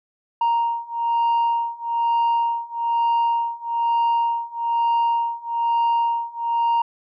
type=beating tone pair; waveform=sine; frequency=932.3 / 933.4 Hz; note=A#5 / A#5; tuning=0 / +2 cents; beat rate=1.1 Hz; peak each=-20 / -19 dBFS; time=0.41-6.82 s; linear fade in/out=5 ms; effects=tanh soft clip ceiling -15 dBFS